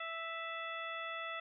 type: harmonic tone with a mistuned harmonic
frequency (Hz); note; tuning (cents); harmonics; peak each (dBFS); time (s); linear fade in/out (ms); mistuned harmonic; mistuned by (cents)
659.3; E5; 0; 1 / 2 / 3 / 4 / 5; -47 / -43 / -45 / -47 / -50; 0-1.4; 5; 5; +67
effects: none